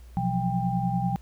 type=tone cluster; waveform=sine; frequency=124.8 / 172.9 / 183 / 794 Hz; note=B2 / F3 / F#3 / G5; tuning=+19 / -17 / -19 / +22 cents; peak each=-29 dBFS; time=0.17-1.16 s; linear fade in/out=0 ms; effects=added 60 Hz sine -44 dBFS peak until 1.21 s + pink hiss -60 dBFS RMS until 1.21 s